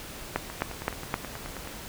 two click trains, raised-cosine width 0.5 ms, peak -10 / -22 dBFS, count 4 / 12, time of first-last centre 0.36-1.141 / 0.5-1.674 s, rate 3.84 / 9.37 Hz, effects pink hiss -41 dBFS RMS until 1.88 s

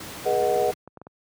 pink noise, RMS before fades -37 dBFS, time 0-0.74 s, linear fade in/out 5 ms
sine chord, G# minor seventh, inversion none, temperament equal with one note detuned, 415.3 / 483.4 / 622.3 / 740 Hz, G#4 / B4 / D#5 / F#5, 0 / -37 / 0 / 0 cents, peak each -25 / -24 / -26 / -25 dBFS, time 0.25-0.72 s, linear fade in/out 20 ms
clicks, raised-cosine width 1 ms, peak -28 dBFS, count 5, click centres 0.56 / 0.876 / 0.973 / 1.016 / 1.069 s
effects high-pass 100 Hz 12 dB/octave

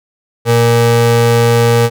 square ring-modulated tone, 176 Hz, F3, 14 cents sharp, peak -5 dBFS, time 0.45-1.9 s, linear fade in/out 50 ms, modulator 294 Hz, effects none

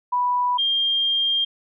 sine tone pair in turn, 985 / 3204 Hz, B5 / G7, -5 / +37 cents, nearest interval octave + minor sixth, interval 2042 cents, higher second, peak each -18 dBFS, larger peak neither, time 0.12-0.58 / 0.58-1.45 s, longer second, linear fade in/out 10 ms, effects none

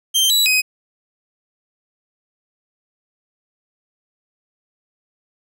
sawtooth tone with pitch steps, 3147 / 3928 / 2516 Hz, G7 / B7 / D#7, +6 / -10 / +19 cents, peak -10 dBFS, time 0.14-0.62 s, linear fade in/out 20 ms, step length 160 ms, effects none

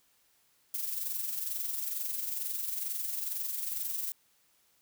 violet noise with amplitude modulation, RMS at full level -33 dBFS, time 0.74-4.12 s, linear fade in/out 2 ms, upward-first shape sine, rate 22.2 Hz, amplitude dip 50%, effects white hiss -69 dBFS RMS until 4.81 s

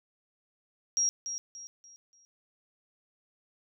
sine tone with echo, 5640 Hz, F8, 16 cents sharp, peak -24 dBFS, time 0.97-1.09 s, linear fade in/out 0 ms, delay 290 ms, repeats 4, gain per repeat -9 dB, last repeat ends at 2.25 s, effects none

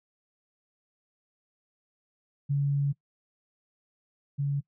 sine tone pair in turn, 141.4 / 141.4 Hz, C#3 / C#3, +35 / +35 cents, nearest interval unison, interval 0 cents, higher neither, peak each -23 / -25 dBFS, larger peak first, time 2.49-2.93 / 4.38-4.61 s, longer first, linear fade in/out 20 ms, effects noise-tail reverb RT60 0.1 s tail -22 dB re dry

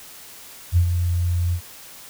sine tone with ADSR envelope, 87.31 Hz, F2, in tune, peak -11 dBFS, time 0.72-1.61 s, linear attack 49 ms, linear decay 86 ms, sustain -7 dB, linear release 78 ms, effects white hiss -42 dBFS RMS until 2.09 s

